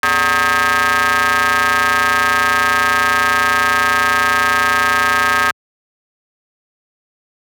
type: ring-modulated tone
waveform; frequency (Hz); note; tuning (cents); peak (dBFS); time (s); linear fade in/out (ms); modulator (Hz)
sawtooth; 170; F3; -46; -5; 0.03-5.51; 2; 1430
effects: high-pass 80 Hz 12 dB/octave